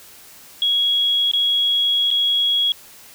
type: tone with dropouts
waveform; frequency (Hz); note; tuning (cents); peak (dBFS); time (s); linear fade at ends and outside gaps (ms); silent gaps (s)
sine; 3323; G#7; 0; -15; 0.62-2.72; 1; 1.314-1.335 / 2.105-2.112
effects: white hiss -44 dBFS RMS until 3.14 s